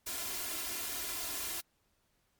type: noise with comb filter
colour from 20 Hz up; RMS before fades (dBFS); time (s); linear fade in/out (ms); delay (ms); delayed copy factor
white; -38; 0.06-1.61; 10; 2.9; +0.7
effects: pink hiss -75 dBFS RMS until 2.39 s + MP3 96 kbps